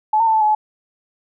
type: tone with pitch steps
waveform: sine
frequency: 860 / 911 / 885 / 875 / 850 / 856 Hz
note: A5 / A#5 / A5 / A5 / G#5 / A5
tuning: -40 / -40 / +10 / -10 / +40 / -48 cents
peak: -12 dBFS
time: 0.13-0.55 s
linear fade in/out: 5 ms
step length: 70 ms
effects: none